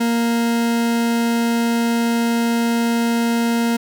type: tone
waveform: 40% pulse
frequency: 233.1 Hz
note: A#3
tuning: in tune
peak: -15 dBFS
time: 0-3.77 s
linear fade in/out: 10 ms
effects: none